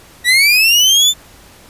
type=linear sweep; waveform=30% pulse; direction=up; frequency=1900 to 3577 Hz; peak=-5 dBFS; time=0.24-1.14 s; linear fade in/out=50 ms; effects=pink hiss -42 dBFS RMS until 1.69 s + resampled to 32000 Hz